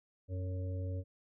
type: harmonic tone with a mistuned harmonic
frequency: 92.5 Hz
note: F#2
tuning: in tune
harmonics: 1 / 3 / 5 / 6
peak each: -35 / -48 / -50 / -49 dBFS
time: 0.28-1.04 s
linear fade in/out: 50 ms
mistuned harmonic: 5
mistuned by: -36 cents
effects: none